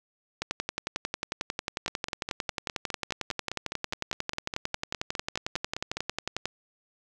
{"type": "two click trains", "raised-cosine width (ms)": 0.2, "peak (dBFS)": [-15, -12], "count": [21, 68], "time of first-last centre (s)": [[1.88, 5.97], [0.42, 6.456]], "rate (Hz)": [4.89, 11.1], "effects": []}